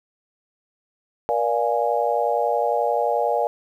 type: chord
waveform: sine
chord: Bb dominant seventh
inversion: none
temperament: equal with one note detuned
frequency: 476.2 / 587.3 / 698.5 / 830.6 Hz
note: Bb4 / D5 / F5 / Ab5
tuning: +37 / 0 / 0 / 0 cents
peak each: -24 dBFS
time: 1.29-3.47 s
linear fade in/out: 0 ms
effects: 9-bit